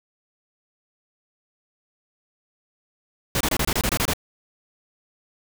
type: noise bursts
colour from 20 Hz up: pink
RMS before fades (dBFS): -22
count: 10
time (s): 3.35-4.135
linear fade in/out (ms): 2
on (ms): 56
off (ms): 25
effects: none

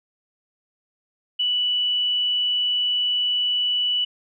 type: tone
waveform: sine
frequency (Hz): 2960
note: F#7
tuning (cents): 0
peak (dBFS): -19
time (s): 1.39-4.05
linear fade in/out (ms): 10
effects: none

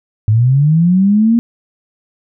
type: linear sweep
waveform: sine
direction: up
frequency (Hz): 103.4 to 237.3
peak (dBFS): -7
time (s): 0.28-1.39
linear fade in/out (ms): 0
effects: none

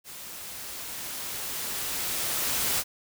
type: noise with level ramp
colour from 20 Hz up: white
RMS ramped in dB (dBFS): -42 to -26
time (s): 0.04-2.84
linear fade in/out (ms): 50
effects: none

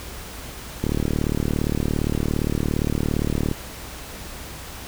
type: click train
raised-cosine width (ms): 3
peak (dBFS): -9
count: 101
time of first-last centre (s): 0.84-3.514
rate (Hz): 37.4
effects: added 60 Hz sine -41 dBFS peak until 4.87 s + pink hiss -37 dBFS RMS until 4.87 s

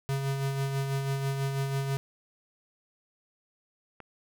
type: tone with tremolo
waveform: square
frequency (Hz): 136.9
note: C#3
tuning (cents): -21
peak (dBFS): -27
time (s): 0.09-1.97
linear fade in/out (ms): 0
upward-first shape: sine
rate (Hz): 6.1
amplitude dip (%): 40
type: click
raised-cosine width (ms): 0.5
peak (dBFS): -29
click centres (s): 4.003
effects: none

